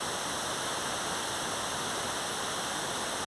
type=noise with comb filter; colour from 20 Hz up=pink; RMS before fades=-33 dBFS; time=0-3.25 s; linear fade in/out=10 ms; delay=0.42 ms; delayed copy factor=-0.65; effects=high-pass 100 Hz 12 dB/octave + resampled to 24000 Hz